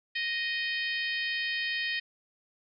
harmonic tone, 622.3 Hz, D#5, in tune, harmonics 3 / 4 / 5 / 6 / 7 / 8, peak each -32 / -35 / -37 / -41 / -40 / -44 dBFS, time 0.15-2 s, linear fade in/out 10 ms, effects none

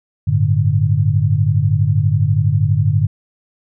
sine chord, G suspended second, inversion none, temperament just, 98 / 110.25 / 147 Hz, G2 / A2 / D3, 0 / +4 / +2 cents, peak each -16 dBFS, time 0.27-3.07 s, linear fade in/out 10 ms, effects none

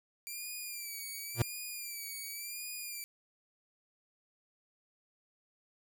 5% pulse tone with vibrato, 2349 Hz, D7, in tune, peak -31 dBFS, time 0.27-3.04 s, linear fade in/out 0 ms, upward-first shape sine, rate 0.92 Hz, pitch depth 81 cents each way
45% pulse tone with exponential growth, 117.9 Hz, A#2, 20 cents sharp, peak -24 dBFS, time 1.34-1.42 s, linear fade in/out 5 ms, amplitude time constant 16 ms
effects none

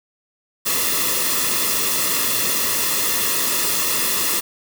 white noise with comb filter, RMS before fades -20 dBFS, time 0.65-4.41 s, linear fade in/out 20 ms, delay 1.3 ms, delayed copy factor -0.7, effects none

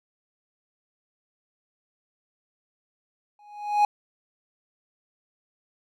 triangle tone with exponential growth, 830.6 Hz, G#5, in tune, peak -12 dBFS, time 3.39-3.85 s, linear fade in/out 2 ms, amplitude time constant 100 ms, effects none

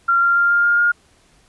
sine tone with pitch steps, 1379 / 1387 / 1395 / 1403.1 / 1411.2 / 1419.4 Hz, F6 / F6 / F6 / F6 / F6 / F6, -22 / -12 / -2 / +8 / +18 / +28 cents, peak -12 dBFS, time 0.08-0.92 s, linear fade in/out 10 ms, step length 140 ms, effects pink hiss -55 dBFS RMS until 1.48 s + resampled to 24000 Hz

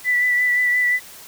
sine tone with vibrato, 1975.5 Hz, B6, in tune, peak -15 dBFS, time 0.04-1 s, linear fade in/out 50 ms, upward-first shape sine, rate 5.7 Hz, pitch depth 19 cents each way, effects white hiss -41 dBFS RMS until 1.27 s

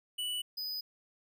square tone pair in turn, 2960 / 4990 Hz, F#7 / D#8, 0 / +4 cents, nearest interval major sixth, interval 904 cents, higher second, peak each -34 / -36 dBFS, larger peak first, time 0.18-0.42 / 0.57-0.81 s, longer neither, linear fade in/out 10 ms, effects none

